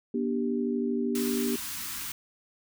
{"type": "chord", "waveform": "sine", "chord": "G major", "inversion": "first", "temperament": "equal with one note detuned", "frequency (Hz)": [240.9, 293.7, 392], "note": ["B3", "D4", "G4"], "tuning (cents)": [-43, 0, 0], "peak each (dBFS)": [-28, -33, -31], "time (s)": [0.14, 1.56], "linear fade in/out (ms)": 5}
{"type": "band-stop noise", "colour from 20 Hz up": "white", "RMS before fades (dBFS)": -36, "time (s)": [1.15, 2.12], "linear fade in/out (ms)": 2, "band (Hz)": [330, 930], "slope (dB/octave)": 48}
{"effects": []}